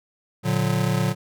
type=chord; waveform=square; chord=Bb augmented; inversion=none; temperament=just; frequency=116.54 / 145.68 / 182.1 Hz; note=Bb2 / D3 / F#3; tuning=0 / -14 / -27 cents; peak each=-25 dBFS; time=0.43-1.15 s; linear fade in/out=50 ms; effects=none